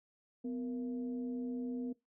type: tone with frequency modulation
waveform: sine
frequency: 250.8 Hz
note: B3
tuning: 27 cents sharp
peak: -35 dBFS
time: 0.44-1.93 s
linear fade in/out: 10 ms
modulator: 216 Hz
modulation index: 0.65
effects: noise-tail reverb RT60 0.2 s tail -21 dB re dry + high-pass 150 Hz 12 dB/octave